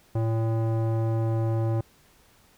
square tone with low-pass filter, 112.7 Hz, A2, 42 cents sharp, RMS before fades -25 dBFS, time 0.15-1.81 s, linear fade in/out 5 ms, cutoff 740 Hz, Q 1.1, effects pink hiss -59 dBFS RMS until 2.57 s

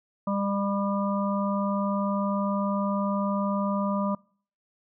harmonic tone with a mistuned harmonic, 200 Hz, G3, 35 cents sharp, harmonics 1 / 3 / 5 / 6, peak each -26 / -31 / -33 / -34 dBFS, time 0.27-4.15 s, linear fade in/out 5 ms, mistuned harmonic 5, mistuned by -23 cents, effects noise-tail reverb RT60 0.5 s tail -25 dB re dry

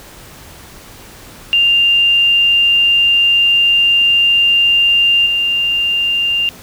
sine tone with level steps, 2794 Hz, F7, in tune, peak -8 / -12 dBFS, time 1.53-6.49 s, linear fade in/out 0 ms, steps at 5.26 s, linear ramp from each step 2 ms, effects pink hiss -37 dBFS RMS until 6.62 s

